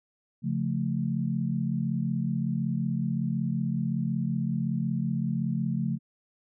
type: chord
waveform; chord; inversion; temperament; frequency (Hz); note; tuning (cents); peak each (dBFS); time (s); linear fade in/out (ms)
sine; Db augmented; none; equal; 138.59 / 174.61 / 220; Db3 / F3 / A3; 0 / 0 / 0; -30; 0.42-5.99; 50
effects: none